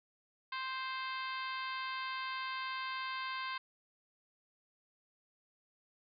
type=harmonic tone; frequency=523.3 Hz; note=C5; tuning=in tune; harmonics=2 / 3 / 4 / 5 / 6 / 7 / 8 / 9; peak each=-40 / -44 / -46 / -48 / -50 / -51 / -52 / -53 dBFS; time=0.52-3.58 s; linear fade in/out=5 ms; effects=none